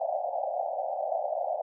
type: band-pass noise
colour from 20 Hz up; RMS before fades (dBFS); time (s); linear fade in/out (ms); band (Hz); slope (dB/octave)
white; -31; 0-1.62; 10; 560 to 790; 96
effects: none